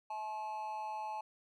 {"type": "tone with amplitude modulation", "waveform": "triangle", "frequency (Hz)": 860, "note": "A5", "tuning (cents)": -40, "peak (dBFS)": -33, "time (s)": [0.1, 1.21], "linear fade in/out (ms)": 5, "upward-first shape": "sine", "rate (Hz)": 212, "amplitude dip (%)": 70, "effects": []}